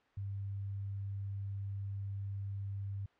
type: tone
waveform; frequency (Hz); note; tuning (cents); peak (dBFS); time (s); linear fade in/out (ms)
sine; 99.1; G2; +19; -37; 0.17-3.06; 5
effects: white hiss -69 dBFS RMS until 3.19 s + low-pass 2000 Hz 12 dB/octave